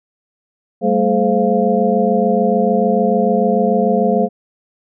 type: tone cluster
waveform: sine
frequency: 195.3 / 222.1 / 426.3 / 520 / 694 Hz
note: G3 / A3 / G#4 / C5 / F5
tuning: -6 / +16 / +45 / -11 / -11 cents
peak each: -18 dBFS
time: 0.81-4.29 s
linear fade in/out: 50 ms
effects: none